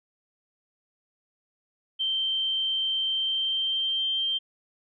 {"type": "tone with pitch glide", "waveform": "sine", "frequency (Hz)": [3128, 3152], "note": ["G7", "G7"], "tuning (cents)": [-4, 9], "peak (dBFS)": -24, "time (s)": [1.99, 4.39], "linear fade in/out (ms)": 20, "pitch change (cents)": 13, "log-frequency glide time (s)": [3.06, 4.18], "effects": []}